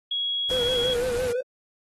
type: tone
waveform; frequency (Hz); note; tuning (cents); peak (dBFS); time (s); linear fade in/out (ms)
sine; 3322; G#7; 0; -24; 0.11-0.94; 5
type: noise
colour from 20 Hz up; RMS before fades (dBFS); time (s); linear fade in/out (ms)
pink; -36; 0.5-1.32; 0
type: tone with vibrato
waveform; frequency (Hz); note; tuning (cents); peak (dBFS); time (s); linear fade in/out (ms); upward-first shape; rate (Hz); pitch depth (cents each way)
triangle; 493.9; B4; 0; -22; 0.51-1.41; 5; sine; 5.9; 70
effects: AAC 32 kbps